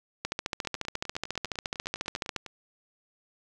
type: two click trains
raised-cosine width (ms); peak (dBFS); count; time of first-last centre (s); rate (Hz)
0.2; -23 / -13; 19 / 31; 0.65-2.463 / 0.25-2.363; 9.93 / 14.2
effects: none